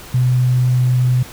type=tone; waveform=sine; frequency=125.8 Hz; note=B2; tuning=32 cents sharp; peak=-11 dBFS; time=0.14-1.23 s; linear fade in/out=5 ms; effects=pink hiss -36 dBFS RMS until 1.32 s